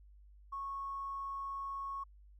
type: tone with tanh clipping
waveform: triangle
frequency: 1101 Hz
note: C#6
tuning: 12 cents flat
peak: -38 dBFS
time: 0.52-2.04 s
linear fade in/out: 10 ms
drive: 3 dB
effects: added 50 Hz sine -56 dBFS peak until 2.39 s